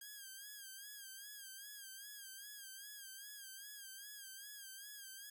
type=tone with vibrato; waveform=5% pulse; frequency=1617 Hz; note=G#6; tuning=47 cents flat; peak=-40 dBFS; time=0.01-5.3 s; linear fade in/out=5 ms; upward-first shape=sine; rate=2.5 Hz; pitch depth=78 cents each way; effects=none